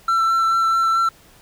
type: tone with vibrato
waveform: triangle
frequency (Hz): 1342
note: E6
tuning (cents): +31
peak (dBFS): -13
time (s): 0.08-1.09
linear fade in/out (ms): 5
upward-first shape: triangle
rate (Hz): 4.6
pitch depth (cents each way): 13
effects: pink hiss -50 dBFS RMS until 1.41 s